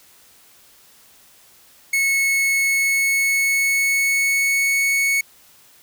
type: tone with pitch glide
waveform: 45% pulse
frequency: 2196 to 2214 Hz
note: C#7 to C#7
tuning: -17 to -3 cents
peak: -16 dBFS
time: 1.93-5.21 s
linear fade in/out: 5 ms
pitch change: +14 cents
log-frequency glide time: 2.61-4.78 s
effects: white hiss -51 dBFS RMS until 5.82 s